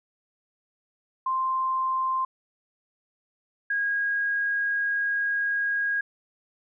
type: tone pair in turn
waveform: sine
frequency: 1046.5 / 1638.1 Hz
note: C6 / G#6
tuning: 0 / -24 cents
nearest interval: minor sixth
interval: 776 cents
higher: second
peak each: -23 / -23 dBFS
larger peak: neither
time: 1.26-2.25 / 3.7-6.01 s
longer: second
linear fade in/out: 5 ms
effects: none